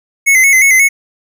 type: tone with vibrato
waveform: square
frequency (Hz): 2125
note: C7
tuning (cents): +26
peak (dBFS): -6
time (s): 0.26-0.89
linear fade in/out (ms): 20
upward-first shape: square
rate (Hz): 5.6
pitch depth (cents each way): 60
effects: none